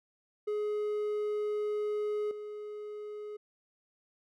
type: tone with level steps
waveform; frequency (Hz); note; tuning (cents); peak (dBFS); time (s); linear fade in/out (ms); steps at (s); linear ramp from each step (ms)
triangle; 420; G#4; +19; -28 / -37; 0.47-3.37; 10; 2.31; 2
effects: none